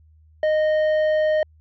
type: tone with tanh clipping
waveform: sine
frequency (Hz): 618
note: D#5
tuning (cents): -12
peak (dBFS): -18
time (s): 0.43-1.43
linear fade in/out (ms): 2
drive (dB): 8
effects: added 78 Hz sine -50 dBFS peak until 1.6 s